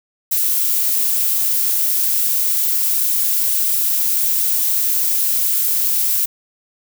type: noise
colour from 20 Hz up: violet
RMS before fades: -17 dBFS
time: 0.31-6.26 s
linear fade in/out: 10 ms
effects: none